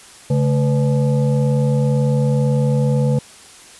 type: tone with frequency modulation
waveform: sine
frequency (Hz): 140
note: C#3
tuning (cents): +18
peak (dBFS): -13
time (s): 0.3-3.19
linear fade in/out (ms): 5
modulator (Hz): 358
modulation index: 0.84
effects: white hiss -42 dBFS RMS until 3.79 s + resampled to 24000 Hz